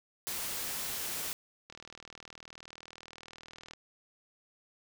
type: noise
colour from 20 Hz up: white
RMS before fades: -37 dBFS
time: 0.27-1.33 s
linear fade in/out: 0 ms
type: click train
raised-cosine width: 0.2 ms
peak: -30 dBFS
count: 82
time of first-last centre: 1.7-3.735 s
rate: 39.8 Hz
effects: none